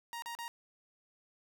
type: tone bursts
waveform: sawtooth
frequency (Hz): 937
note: A#5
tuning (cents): +9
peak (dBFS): -36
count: 3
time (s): 0.13-0.48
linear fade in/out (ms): 0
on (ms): 92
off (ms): 37
effects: none